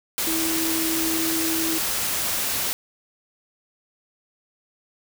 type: tone in noise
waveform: sine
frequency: 325.2 Hz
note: E4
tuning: 23 cents flat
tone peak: -25 dBFS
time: 0.27-1.78 s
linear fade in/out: 0 ms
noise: white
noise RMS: -25 dBFS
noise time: 0.18-2.73 s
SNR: -3 dB
effects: none